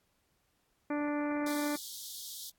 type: harmonic tone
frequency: 293.7 Hz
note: D4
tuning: in tune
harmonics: 1 / 2 / 3 / 4 / 5 / 6 / 7 / 8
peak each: -32 / -38 / -42 / -44 / -46 / -48 / -49 / -50 dBFS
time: 0.9-1.76 s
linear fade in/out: 5 ms
type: high-pass noise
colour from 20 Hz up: pink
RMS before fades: -44 dBFS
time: 1.46-2.5 s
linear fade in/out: 5 ms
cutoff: 3300 Hz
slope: 96 dB/octave
effects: pink hiss -75 dBFS RMS until 2.58 s + AAC 64 kbps